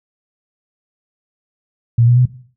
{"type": "tone with pitch steps", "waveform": "sine", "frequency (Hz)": [117.3, 121.37, 125.57], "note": ["A#2", "B2", "B2"], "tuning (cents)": [11, -30, 29], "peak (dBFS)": -8, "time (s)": [1.98, 2.256], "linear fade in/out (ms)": 5, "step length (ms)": 92, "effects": ["noise-tail reverb RT60 0.5 s tail -17 dB re dry"]}